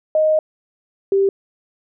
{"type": "tone pair in turn", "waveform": "sine", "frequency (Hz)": [622.3, 392], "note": ["D#5", "G4"], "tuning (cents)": [0, 0], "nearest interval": "minor sixth", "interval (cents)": 800, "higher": "first", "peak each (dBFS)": -12, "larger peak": "neither", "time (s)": [[0.15, 0.39], [1.12, 1.29]], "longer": "first", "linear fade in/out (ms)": 2, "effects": []}